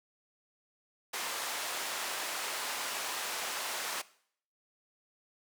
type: band-pass noise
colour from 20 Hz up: pink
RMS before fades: -37 dBFS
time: 1.13-4.02 s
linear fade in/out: 10 ms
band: 720 to 13000 Hz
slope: 12 dB/octave
effects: noise-tail reverb RT60 0.6 s tail -19 dB re dry